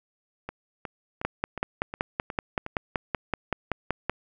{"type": "two click trains", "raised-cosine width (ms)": 0.5, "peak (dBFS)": [-19, -10], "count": [7, 16], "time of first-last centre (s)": [[0.49, 2.664], [1.25, 4.096]], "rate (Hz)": [2.76, 5.27], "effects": []}